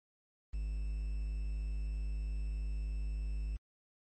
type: tone with quantisation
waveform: triangle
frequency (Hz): 51.6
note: G#1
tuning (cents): -10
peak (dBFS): -32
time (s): 0.53-3.57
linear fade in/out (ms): 10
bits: 10
effects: MP3 32 kbps